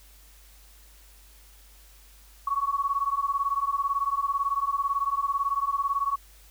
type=beating tone pair; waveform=sine; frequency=1108.7 / 1126.7 Hz; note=C#6 / C#6; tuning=0 / +28 cents; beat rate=18 Hz; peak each=-27 dBFS; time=2.47-6.16 s; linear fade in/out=5 ms; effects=added 50 Hz sine -52 dBFS peak until 6.5 s + white hiss -56 dBFS RMS until 6.5 s